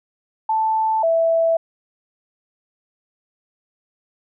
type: tone pair in turn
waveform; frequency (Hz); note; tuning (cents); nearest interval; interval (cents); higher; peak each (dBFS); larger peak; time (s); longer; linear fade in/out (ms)
sine; 880 / 659.3; A5 / E5; 0 / 0; perfect fourth; 500; first; -16 / -14; second; 0.49-1.03 / 1.03-1.57; neither; 5
effects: none